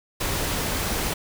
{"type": "noise", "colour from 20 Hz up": "pink", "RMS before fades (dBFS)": -26, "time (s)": [0.2, 1.14], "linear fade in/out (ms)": 10, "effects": []}